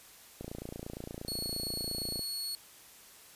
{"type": "click train", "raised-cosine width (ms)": 2, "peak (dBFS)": -27, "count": 52, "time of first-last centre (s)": [0.41, 2.193], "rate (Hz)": 28.6}
{"type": "tone", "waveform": "sawtooth", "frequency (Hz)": 4365, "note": "C#8", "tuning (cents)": -28, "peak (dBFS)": -32, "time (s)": [1.28, 2.55], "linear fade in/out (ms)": 0}
{"effects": ["white hiss -55 dBFS RMS until 3.35 s", "resampled to 32000 Hz"]}